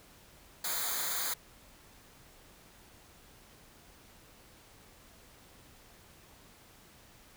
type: noise with comb filter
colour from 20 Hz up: white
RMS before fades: -34 dBFS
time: 0.64-1.34 s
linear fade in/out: 5 ms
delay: 0.36 ms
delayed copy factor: -0.9
effects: pink hiss -58 dBFS RMS until 7.36 s